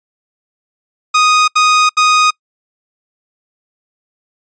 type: tone bursts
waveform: sawtooth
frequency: 1244 Hz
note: D#6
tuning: 1 cent flat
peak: -4 dBFS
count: 3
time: 1.14-2.308 s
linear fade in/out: 10 ms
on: 340 ms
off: 74 ms
effects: noise-tail reverb RT60 0.1 s tail -26 dB re dry + resampled to 16000 Hz